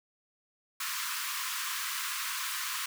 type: high-pass noise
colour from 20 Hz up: pink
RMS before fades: -35 dBFS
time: 0.8-2.86 s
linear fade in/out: 5 ms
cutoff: 1000 Hz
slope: 96 dB/octave
effects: none